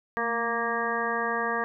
harmonic tone with a mistuned harmonic, 233.1 Hz, A#3, in tune, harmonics 1 / 2 / 3 / 4 / 5 / 7 / 8, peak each -37 / -32 / -34 / -34 / -31 / -32 / -34 dBFS, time 0.17-1.64 s, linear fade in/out 0 ms, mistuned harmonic 1, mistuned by -51 cents, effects none

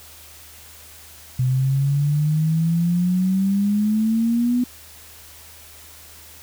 sine exponential sweep, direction up, 126.3 to 249 Hz, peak -16 dBFS, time 1.39-4.64 s, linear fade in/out 5 ms, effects added 78 Hz sine -50 dBFS peak until 6.42 s + white hiss -44 dBFS RMS until 6.42 s

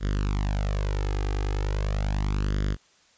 sawtooth tone with flanger, 50.1 Hz, G1, 38 cents sharp, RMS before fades -26 dBFS, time 0-2.77 s, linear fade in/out 50 ms, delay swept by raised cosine 0.59 to 2.49 ms, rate 0.38 Hz, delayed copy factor +0.8, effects white hiss -60 dBFS RMS until 3.17 s + resampled to 16000 Hz

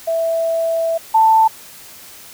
sine tone pair in turn, 659.3 / 886.4 Hz, E5 / A5, 0 / +13 cents, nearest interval perfect fourth, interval 513 cents, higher second, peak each -15 / -8 dBFS, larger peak second, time 0.07-0.98 / 1.14-1.48 s, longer first, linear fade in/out 10 ms, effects white hiss -39 dBFS RMS until 2.33 s

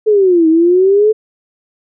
sine exponential two-way sweep, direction down then up, 440 to 315.8 to 440 Hz, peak -6 dBFS, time 0.06-1.13 s, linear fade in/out 20 ms, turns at 0.48 s, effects none

